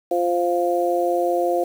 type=harmonic tone; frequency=174.61 Hz; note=F3; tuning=in tune; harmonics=2 / 3 / 4; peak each=-22 / -22 / -22 dBFS; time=0.11-1.64 s; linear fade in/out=5 ms; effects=7-bit

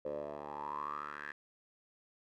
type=tone with band-pass filter sweep; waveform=10% pulse; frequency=73.42 Hz; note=D2; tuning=in tune; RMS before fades=-42 dBFS; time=0.05-1.32 s; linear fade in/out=5 ms; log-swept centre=530 to 1700 Hz; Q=8.8; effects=none

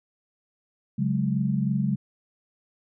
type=chord; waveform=sine; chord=C# suspended fourth; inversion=none; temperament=just; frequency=138.59 / 184.79 / 207.9 Hz; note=C#3 / F#3 / G#3; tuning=0 / -2 / +2 cents; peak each=-26 / -27 / -26 dBFS; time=0.98-1.96 s; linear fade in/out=10 ms; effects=none

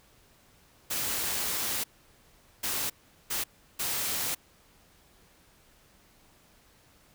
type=noise bursts at uneven times; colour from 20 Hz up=white; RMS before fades=-31 dBFS; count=4; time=0.9-1.84 / 2.63-2.9 / 3.3-3.44 / 3.79-4.35 s; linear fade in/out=10 ms; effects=pink hiss -61 dBFS RMS until 7.14 s

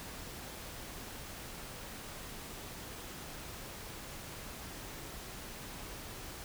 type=silence; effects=pink hiss -46 dBFS RMS until 6.44 s

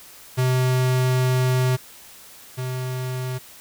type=tone pair in turn; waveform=square; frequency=128 / 128 Hz; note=C3 / C3; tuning=-38 / -38 cents; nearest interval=unison; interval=0 cents; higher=neither; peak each=-18 / -26 dBFS; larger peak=first; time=0.37-1.77 / 2.57-3.39 s; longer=first; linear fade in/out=20 ms; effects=white hiss -45 dBFS RMS until 3.6 s

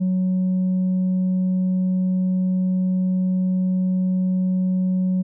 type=tone with tanh clipping; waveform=sine; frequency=185 Hz; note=F#3; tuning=in tune; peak=-18 dBFS; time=0-5.23 s; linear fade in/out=20 ms; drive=1 dB; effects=none

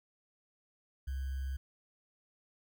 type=tone with sample-and-hold; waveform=sine; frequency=66.8 Hz; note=C2; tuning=36 cents sharp; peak=-34 dBFS; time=1.07-1.57 s; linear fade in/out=10 ms; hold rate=1575 Hz; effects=none

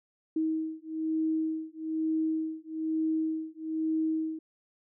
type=beating tone pair; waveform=sine; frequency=317 / 318.1 Hz; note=D#4 / D#4; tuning=+32 / +38 cents; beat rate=1.1 Hz; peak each=-31 / -31 dBFS; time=0.36-4.39 s; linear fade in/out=5 ms; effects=none

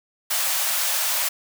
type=high-pass noise; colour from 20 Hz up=white; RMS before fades=-23 dBFS; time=0.3-1.29 s; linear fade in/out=10 ms; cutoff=540 Hz; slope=96 dB/octave; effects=none

